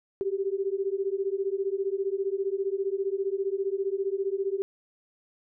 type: beating tone pair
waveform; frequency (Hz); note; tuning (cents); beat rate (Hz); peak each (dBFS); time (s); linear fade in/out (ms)
sine; 383.6 / 398.6; G4 / G4; -37 / +29; 15; -29; 0.21-4.62; 0
effects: none